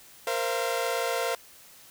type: chord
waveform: sawtooth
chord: Bb suspended second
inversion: none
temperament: equal with one note detuned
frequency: 466.2 / 523.3 / 682.9 Hz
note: Bb4 / C5 / F5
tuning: 0 / 0 / -39 cents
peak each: -27 dBFS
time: 0.27-1.35 s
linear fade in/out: 2 ms
effects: white hiss -52 dBFS RMS until 1.9 s